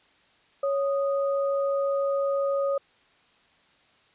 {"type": "tone pair together", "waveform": "sine", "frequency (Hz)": [555.1, 1239], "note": ["C#5", "D#6"], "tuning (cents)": [2, -8], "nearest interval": "octave + major second", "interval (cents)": 1390, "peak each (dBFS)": [-23, -33], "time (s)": [0.63, 2.78], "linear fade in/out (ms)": 5, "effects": ["white hiss -61 dBFS RMS until 4.14 s", "resampled to 8000 Hz"]}